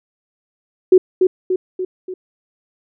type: tone with echo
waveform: sine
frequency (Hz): 370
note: F#4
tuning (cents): 0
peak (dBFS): -4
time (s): 0.92-0.98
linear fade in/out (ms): 5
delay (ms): 290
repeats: 4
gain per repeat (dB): -5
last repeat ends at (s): 2.14
effects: none